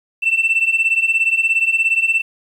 sine beating tone pair, 2666 / 2683 Hz, E7 / E7, +19 / +30 cents, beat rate 17 Hz, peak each -16 / -14 dBFS, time 0.22-2.22 s, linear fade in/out 20 ms, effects tanh soft clip ceiling -9 dBFS + 8-bit

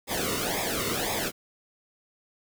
pink noise with flanger, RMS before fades -29 dBFS, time 0.07-1.32 s, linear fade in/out 50 ms, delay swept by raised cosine 0.68 to 1.25 ms, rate 1.9 Hz, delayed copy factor -0.8, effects none

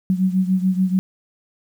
sine beating tone pair, 185 / 191.9 Hz, F#3 / G3, 0 / -37 cents, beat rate 6.9 Hz, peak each -17 / -21 dBFS, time 0.1-0.99 s, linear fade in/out 0 ms, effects 8-bit

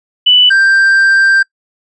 sine / triangle tone pair in turn, 2977 / 1577 Hz, F#7 / G6, +10 / +10 cents, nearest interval major seventh, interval 1100 cents, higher first, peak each -4 dBFS, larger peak neither, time 0.26-0.5 / 0.5-1.43 s, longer second, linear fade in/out 10 ms, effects noise-tail reverb RT60 0.1 s tail -23 dB re dry + resampled to 22050 Hz

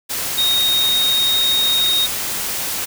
sine tone in noise, 3729 Hz, A#7, in tune, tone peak -14 dBFS, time 0.37-2.07 s, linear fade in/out 20 ms, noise white, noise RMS -23 dBFS, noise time 0.09-2.86 s, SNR +6 dB, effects none

